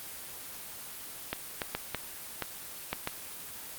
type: clicks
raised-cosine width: 0.3 ms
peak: -14 dBFS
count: 7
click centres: 1.33 / 1.618 / 1.75 / 1.947 / 2.423 / 2.93 / 3.074 s
effects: white hiss -43 dBFS RMS until 3.78 s + Opus 24 kbps